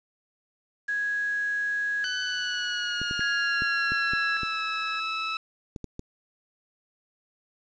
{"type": "tone with tremolo", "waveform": "sine", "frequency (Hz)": 1661.2, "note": "G#6", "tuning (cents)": 0, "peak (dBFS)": -25, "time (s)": [0.88, 5], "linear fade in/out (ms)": 10, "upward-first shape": "square", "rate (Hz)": 0.43, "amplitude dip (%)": 70}
{"type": "tone with pitch glide", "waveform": "20% pulse", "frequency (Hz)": [1501, 1306.7], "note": ["F#6", "E6"], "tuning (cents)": [24, -16], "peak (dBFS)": -23, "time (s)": [2.04, 5.37], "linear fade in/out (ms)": 2, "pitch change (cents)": -240, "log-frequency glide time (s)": [2.21, 4.62]}
{"type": "clicks", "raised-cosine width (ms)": 3, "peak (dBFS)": -23, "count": 10, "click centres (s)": [3.016, 3.111, 3.194, 3.621, 3.92, 4.135, 4.433, 5.762, 5.843, 5.994]}
{"effects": ["resampled to 16000 Hz", "8-bit"]}